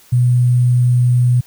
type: tone with sample-and-hold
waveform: sine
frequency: 123.2 Hz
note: B2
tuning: 4 cents flat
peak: -9 dBFS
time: 0.12-1.41 s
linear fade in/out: 10 ms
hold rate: 8820 Hz
effects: white hiss -47 dBFS RMS until 1.46 s